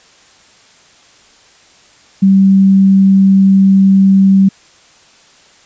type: tone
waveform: sine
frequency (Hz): 193.6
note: G3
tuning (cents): -21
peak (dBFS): -4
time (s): 2.22-4.49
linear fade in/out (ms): 10
effects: white hiss -45 dBFS RMS until 5.65 s + resampled to 16000 Hz